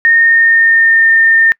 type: tone with pitch glide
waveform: sine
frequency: 1838 to 1813.7 Hz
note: A#6 to A#6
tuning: -25 to -48 cents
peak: -5 dBFS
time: 0.05-1.52 s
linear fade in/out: 0 ms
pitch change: -23 cents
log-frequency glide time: 0.16-1.09 s
effects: noise-tail reverb RT60 0.1 s tail -26 dB re dry